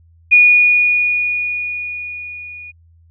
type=tone with level ramp; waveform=sine; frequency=2452 Hz; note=D#7; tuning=26 cents flat; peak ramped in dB=-4 to -31 dBFS; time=0.31-2.72 s; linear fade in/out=20 ms; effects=added 83 Hz sine -46 dBFS peak until 3.1 s